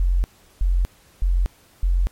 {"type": "tone bursts", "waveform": "sine", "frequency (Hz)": 44.37, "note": "F1", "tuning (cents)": 28, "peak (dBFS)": -15, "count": 4, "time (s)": [0, 2.07], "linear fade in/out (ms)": 0, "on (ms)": 240, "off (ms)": 370, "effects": ["pink hiss -54 dBFS RMS until 2.11 s", "MP3 64 kbps"]}